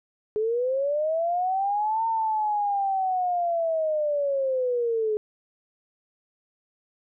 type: linear two-way sweep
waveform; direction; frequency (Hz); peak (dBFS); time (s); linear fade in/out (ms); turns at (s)
sine; up then down; 420.4 to 911 to 420.4; -22; 0.36-5.17; 0; 2.06
effects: none